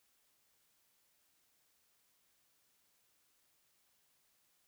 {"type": "silence", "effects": ["white hiss -75 dBFS RMS until 4.67 s"]}